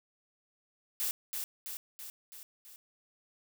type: noise with echo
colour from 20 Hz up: blue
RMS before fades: -33 dBFS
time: 1-1.11 s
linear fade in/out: 0 ms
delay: 330 ms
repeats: 5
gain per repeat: -4 dB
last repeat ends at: 2.76 s
effects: none